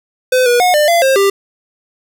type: tone with pitch steps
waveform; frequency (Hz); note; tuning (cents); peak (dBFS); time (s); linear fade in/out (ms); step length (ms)
square; 509 / 483.7 / 725 / 598 / 682 / 533 / 395.8; C5 / B4 / F#5 / D5 / F5 / C5 / G4; -48 / -36 / -35 / +31 / -41 / +32 / +17; -9; 0.32-1.3; 5; 140
effects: none